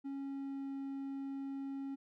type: tone with pitch glide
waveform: triangle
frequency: 275.5 to 273.6 Hz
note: C#4 to C#4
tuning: -11 to -23 cents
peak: -37 dBFS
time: 0.04-1.96 s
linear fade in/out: 20 ms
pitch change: -12 cents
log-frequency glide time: 0.14-0.74 s
effects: none